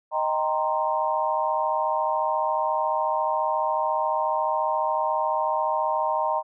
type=chord; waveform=sine; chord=C minor seventh; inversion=first; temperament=equal; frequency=622.3 / 784 / 932.3 / 1046.5 Hz; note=Eb5 / G5 / Bb5 / C6; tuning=0 / 0 / 0 / 0 cents; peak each=-27 / -29 / -25 / -29 dBFS; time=0.11-6.43 s; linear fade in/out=50 ms; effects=none